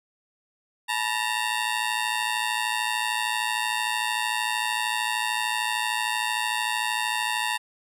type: ring-modulated tone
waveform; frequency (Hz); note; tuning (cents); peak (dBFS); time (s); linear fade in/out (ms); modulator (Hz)
15% pulse; 914; A#5; -34; -15; 0.88-7.58; 20; 56.6
effects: resampled to 32000 Hz